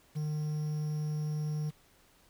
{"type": "tone with quantisation", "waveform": "triangle", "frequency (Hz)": 151.8, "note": "D#3", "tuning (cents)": -42, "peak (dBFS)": -29, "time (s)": [0.15, 1.71], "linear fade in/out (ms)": 20, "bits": 9, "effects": ["pink hiss -64 dBFS RMS until 2.29 s"]}